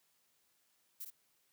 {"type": "noise with echo", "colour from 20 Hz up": "violet", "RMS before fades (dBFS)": -44, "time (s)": [1, 1.05], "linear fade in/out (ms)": 10, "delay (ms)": 55, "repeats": 1, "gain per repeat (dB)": -5, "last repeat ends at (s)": 1.105, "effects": ["white hiss -75 dBFS RMS until 1.52 s", "high-pass 80 Hz 12 dB/octave"]}